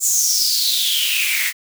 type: noise with high-pass filter sweep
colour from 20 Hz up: white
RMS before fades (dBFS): -18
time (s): 0-1.53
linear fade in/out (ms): 50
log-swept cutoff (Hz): 7400 to 1900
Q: 7.3
effects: none